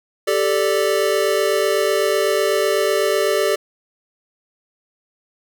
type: chord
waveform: square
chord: G suspended second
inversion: none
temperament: equal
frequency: 392 / 440 / 587.3 Hz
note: G4 / A4 / D5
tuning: 0 / 0 / 0 cents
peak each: -21 dBFS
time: 0.27-3.56 s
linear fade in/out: 10 ms
effects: none